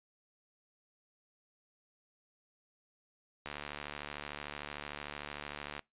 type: click train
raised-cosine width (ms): 0.3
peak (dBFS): -24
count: 172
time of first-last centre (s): 3.46-5.793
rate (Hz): 73.3
effects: noise-tail reverb RT60 0.2 s tail -24 dB re dry + resampled to 8000 Hz